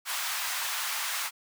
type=high-pass noise; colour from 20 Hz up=pink; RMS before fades=-32 dBFS; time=0.05-1.31 s; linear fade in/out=50 ms; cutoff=970 Hz; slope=24 dB/octave; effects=none